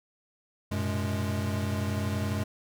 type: tone cluster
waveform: square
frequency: 94.1 / 114.6 / 126.4 / 209.1 Hz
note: F#2 / A#2 / B2 / G#3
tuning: +30 / -29 / +41 / +12 cents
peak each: -31 / -38 / -38 / -34 dBFS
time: 0.71-2.44 s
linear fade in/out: 10 ms
effects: none